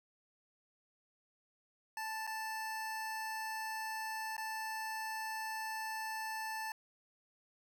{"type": "tone with dropouts", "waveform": "25% pulse", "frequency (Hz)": 880, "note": "A5", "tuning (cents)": 0, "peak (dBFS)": -35, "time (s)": [1.97, 6.72], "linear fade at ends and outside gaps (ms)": 2, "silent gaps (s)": [[2.268, 2.274], [4.367, 4.379]], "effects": []}